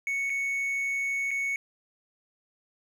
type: tone with dropouts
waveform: triangle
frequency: 2217 Hz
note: C#7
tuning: in tune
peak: -25 dBFS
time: 0.07-1.56 s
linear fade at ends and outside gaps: 1 ms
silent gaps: 0.297-0.301 / 1.308-1.313 s
effects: none